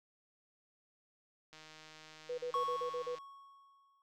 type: click train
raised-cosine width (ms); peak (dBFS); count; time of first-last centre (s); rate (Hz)
0.2; -37; 259; 1.53-3.184; 156
type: tone bursts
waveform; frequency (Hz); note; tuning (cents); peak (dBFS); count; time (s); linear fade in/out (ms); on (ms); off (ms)
sine; 490.9; B4; -10; -36; 7; 2.29-3.155; 10; 91; 38
type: tone with exponential decay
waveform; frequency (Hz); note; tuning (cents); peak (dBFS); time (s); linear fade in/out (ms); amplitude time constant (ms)
triangle; 1105; C#6; -6; -29; 2.54-4.02; 1; 320
effects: none